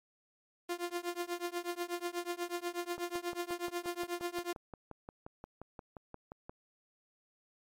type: tone with tremolo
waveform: sawtooth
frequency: 349.2 Hz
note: F4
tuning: in tune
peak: -28 dBFS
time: 0.69-4.53 s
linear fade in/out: 5 ms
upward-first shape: triangle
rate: 8.2 Hz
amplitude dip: 100%
type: click train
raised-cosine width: 1 ms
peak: -31 dBFS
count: 21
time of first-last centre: 2.98-6.495 s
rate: 5.69 Hz
effects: MP3 64 kbps